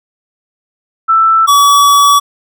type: tone pair in turn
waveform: sine / square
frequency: 1326 / 1139.8 Hz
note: E6 / C#6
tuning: +10 / +48 cents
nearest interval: minor third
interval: 262 cents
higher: first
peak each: -5 dBFS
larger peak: neither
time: 1.08-1.47 / 1.47-2.2 s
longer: second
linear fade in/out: 20 ms
effects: none